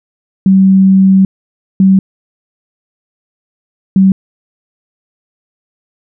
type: tone bursts at uneven times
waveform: sine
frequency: 191.5 Hz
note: G3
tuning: 40 cents flat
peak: -3 dBFS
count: 3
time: 0.46-1.25 / 1.8-1.99 / 3.96-4.12 s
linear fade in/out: 2 ms
effects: none